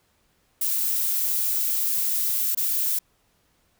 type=noise with dropouts; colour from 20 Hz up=violet; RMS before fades=-24 dBFS; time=0.61-2.99 s; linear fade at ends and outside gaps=5 ms; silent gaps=2.549-2.572 s; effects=pink hiss -66 dBFS RMS until 3.79 s